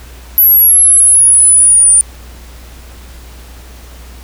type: linear sweep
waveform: sine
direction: down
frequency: 11750 to 9200 Hz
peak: -3 dBFS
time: 0.38-2.01 s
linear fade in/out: 0 ms
effects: added 60 Hz sine -31 dBFS peak until 4.23 s + pink hiss -38 dBFS RMS until 4.23 s